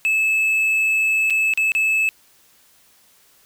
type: tone with dropouts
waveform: triangle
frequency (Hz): 2607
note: E7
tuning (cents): -20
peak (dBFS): -14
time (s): 0.05-2.09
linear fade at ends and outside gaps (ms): 0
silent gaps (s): 1.3-1.305 / 1.537-1.575 / 1.719-1.75
effects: white hiss -55 dBFS RMS until 3.45 s